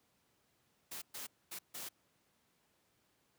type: noise bursts at uneven times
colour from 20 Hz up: white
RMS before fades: -45 dBFS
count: 4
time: 0.91-1.02 / 1.14-1.27 / 1.51-1.59 / 1.74-1.89 s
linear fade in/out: 10 ms
effects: pink hiss -75 dBFS RMS until 3.38 s + high-pass 100 Hz 12 dB/octave